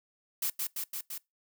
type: noise with echo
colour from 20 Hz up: blue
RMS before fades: -31 dBFS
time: 0.42-0.5 s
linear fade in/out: 5 ms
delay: 170 ms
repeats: 4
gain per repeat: -2 dB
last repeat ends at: 1.18 s
effects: noise-tail reverb RT60 0.2 s tail -23 dB re dry